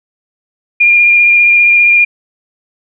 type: tone with vibrato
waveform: sine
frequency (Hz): 2410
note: D7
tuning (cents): +44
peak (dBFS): -4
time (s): 0.8-2.05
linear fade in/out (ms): 10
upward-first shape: sine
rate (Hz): 15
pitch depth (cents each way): 15
effects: none